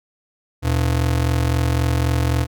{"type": "ring-modulated tone", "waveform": "square", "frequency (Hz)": 98, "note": "G2", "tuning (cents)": 0, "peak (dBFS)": -14, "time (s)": [0.62, 2.47], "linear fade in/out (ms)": 50, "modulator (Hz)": 21.9, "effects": []}